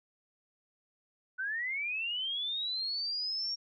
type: linear sweep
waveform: sine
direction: up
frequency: 1480 to 5590 Hz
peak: -32 dBFS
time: 1.38-3.56 s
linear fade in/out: 20 ms
effects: none